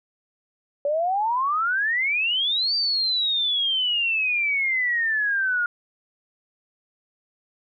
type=exponential two-way sweep; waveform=sine; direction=up then down; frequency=562 to 4699 to 1414 Hz; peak=-20 dBFS; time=0.85-5.66 s; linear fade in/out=2 ms; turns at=2.75 s; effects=none